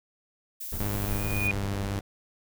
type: noise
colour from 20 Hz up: violet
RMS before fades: -37 dBFS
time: 0.6-1.48 s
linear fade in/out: 10 ms
type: noise with tremolo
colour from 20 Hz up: brown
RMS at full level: -33 dBFS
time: 0.72-2.01 s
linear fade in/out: 5 ms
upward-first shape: triangle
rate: 10 Hz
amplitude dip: 40%
type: tone with pitch glide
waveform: sawtooth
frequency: 102.1 to 99.48 Hz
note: G#2 to G2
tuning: -29 to +26 cents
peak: -25 dBFS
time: 0.8-1.99 s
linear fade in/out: 0 ms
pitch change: -45 cents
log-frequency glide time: 0.93-1.63 s
type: tone with exponential growth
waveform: sine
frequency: 2458 Hz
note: D#7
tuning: 22 cents flat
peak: -22 dBFS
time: 0.95-1.51 s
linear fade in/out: 0 ms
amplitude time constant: 120 ms
effects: none

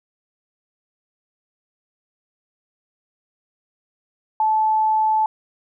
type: tone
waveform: sine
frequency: 870 Hz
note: A5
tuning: 20 cents flat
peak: -15 dBFS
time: 4.4-5.26 s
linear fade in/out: 2 ms
effects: none

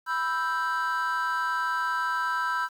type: chord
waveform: triangle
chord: E minor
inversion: second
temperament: equal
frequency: 987.8 / 1318.5 / 1568 Hz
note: B5 / E6 / G6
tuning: 0 / 0 / 0 cents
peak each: -27 dBFS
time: 0.06-2.69 s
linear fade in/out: 50 ms
effects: tanh soft clip ceiling -18 dBFS + 9-bit

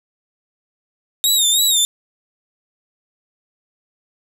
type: tone with vibrato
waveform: 20% pulse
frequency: 3729 Hz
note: A#7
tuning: in tune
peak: -7 dBFS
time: 1.24-1.85 s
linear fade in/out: 0 ms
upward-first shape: sine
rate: 3.1 Hz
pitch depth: 92 cents each way
effects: none

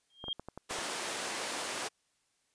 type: tone with exponential growth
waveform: sine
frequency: 3215 Hz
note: G7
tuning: 43 cents sharp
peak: -30 dBFS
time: 0.1-0.33 s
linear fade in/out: 2 ms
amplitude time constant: 49 ms
type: clicks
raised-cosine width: 1 ms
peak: -28 dBFS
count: 7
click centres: 0.241 / 0.283 / 0.396 / 0.486 / 0.576 / 0.71 / 0.787 s
type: high-pass noise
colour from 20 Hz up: pink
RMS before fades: -37 dBFS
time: 0.69-1.89 s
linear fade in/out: 20 ms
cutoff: 410 Hz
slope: 12 dB/octave
effects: white hiss -75 dBFS RMS until 2.54 s + resampled to 22050 Hz

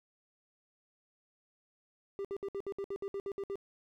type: tone bursts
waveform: triangle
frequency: 396.1 Hz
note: G4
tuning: 18 cents sharp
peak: -33 dBFS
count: 12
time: 2.19-3.556 s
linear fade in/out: 0 ms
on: 57 ms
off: 62 ms
effects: none

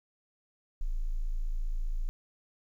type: tone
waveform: sine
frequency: 27.6 Hz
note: A0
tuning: 6 cents sharp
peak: -28 dBFS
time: 0.81-2.09 s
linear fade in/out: 0 ms
effects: 11-bit

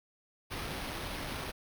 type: noise with sample-and-hold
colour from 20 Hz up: pink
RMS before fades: -39 dBFS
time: 0.5-1.52 s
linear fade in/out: 20 ms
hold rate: 7350 Hz
effects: none

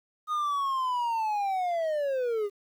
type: linear sweep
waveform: triangle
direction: down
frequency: 1244.5 to 395.4 Hz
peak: -24 dBFS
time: 0.27-2.5 s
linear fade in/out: 50 ms
effects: 10-bit

